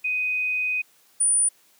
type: tone pair in turn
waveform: sine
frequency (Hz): 2500 / 9418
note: D#7 / D9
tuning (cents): +8 / +4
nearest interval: octave + major seventh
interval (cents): 2296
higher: second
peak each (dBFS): -22 / -17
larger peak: second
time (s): 0.04-0.82 / 1.2-1.49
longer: first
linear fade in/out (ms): 10
effects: white hiss -59 dBFS RMS until 1.79 s + high-pass 150 Hz 12 dB/octave